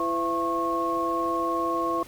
sine tone cluster, 335.6 / 507 / 674 / 1090 Hz, E4 / B4 / E5 / C#6, +31 / +45 / +38 / -29 cents, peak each -29 / -33 / -32 / -26 dBFS, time 0-2.03 s, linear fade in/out 2 ms, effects pink hiss -48 dBFS RMS until 2.07 s

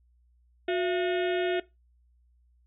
harmonic tone with a mistuned harmonic, 362.6 Hz, F#4, 35 cents flat, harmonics 1 / 2 / 4 / 5 / 6 / 7 / 8 / 9 / 10, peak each -26 / -32 / -38 / -40 / -42 / -43 / -44 / -45 / -46 dBFS, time 0.68-1.6 s, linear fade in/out 5 ms, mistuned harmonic 2, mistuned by -120 cents, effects noise-tail reverb RT60 0.2 s tail -18 dB re dry + added 60 Hz sine -61 dBFS peak until 2.66 s

